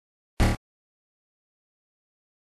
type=noise with echo; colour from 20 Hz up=brown; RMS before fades=-18 dBFS; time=0.4-0.44 s; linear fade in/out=0 ms; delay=27 ms; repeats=4; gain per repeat=-2 dB; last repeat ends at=0.548 s; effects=AAC 32 kbps